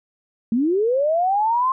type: linear sweep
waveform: sine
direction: up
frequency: 214.8 to 1065 Hz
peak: -16 dBFS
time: 0.52-1.72 s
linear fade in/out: 2 ms
effects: none